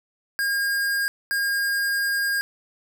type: tone pair in turn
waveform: square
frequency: 1619 / 1619 Hz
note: G#6 / G#6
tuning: -45 / -45 cents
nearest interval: unison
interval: 0 cents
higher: neither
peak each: -22 dBFS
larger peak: neither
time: 0.39-1.08 / 1.31-2.41 s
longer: second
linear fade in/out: 0 ms
effects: none